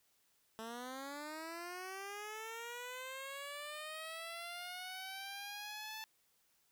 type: linear sweep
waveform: 10% pulse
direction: up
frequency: 220 to 880 Hz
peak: -36 dBFS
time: 0.59-6.04 s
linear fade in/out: 0 ms
effects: white hiss -75 dBFS RMS until 6.71 s